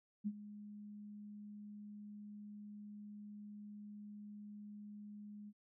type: tone with ADSR envelope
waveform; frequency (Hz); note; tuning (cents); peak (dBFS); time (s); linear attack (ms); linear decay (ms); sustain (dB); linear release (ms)
sine; 207.7; G#3; 0; -34; 0.24-5.53; 29; 50; -15; 48
effects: none